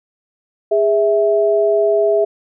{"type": "tone pair together", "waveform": "sine", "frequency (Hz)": [410.6, 655], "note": ["G#4", "E5"], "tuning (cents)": [-20, -11], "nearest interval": "minor sixth", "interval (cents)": 809, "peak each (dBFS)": -14, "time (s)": [0.71, 2.25], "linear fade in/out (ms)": 10, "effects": []}